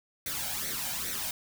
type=noise with flanger; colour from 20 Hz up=white; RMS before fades=-34 dBFS; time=0.26-1.31 s; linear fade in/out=2 ms; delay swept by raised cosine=0.49 to 1.33 ms; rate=2.4 Hz; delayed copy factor=+0.65; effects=none